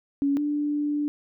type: tone pair in turn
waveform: sine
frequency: 280.9 / 293.9 Hz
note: C#4 / D4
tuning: +23 / +1 cents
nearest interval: minor second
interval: 78 cents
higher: second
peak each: -20 / -23 dBFS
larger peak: first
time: 0.22-0.37 / 0.37-1.08 s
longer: second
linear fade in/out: 0 ms
effects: none